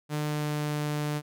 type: tone with pitch glide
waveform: sawtooth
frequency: 150 to 148.88 Hz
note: D3 to D3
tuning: +37 to +24 cents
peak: -24 dBFS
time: 0.09-1.22 s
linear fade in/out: 50 ms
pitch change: -13 cents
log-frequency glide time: 0.2-0.85 s
effects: none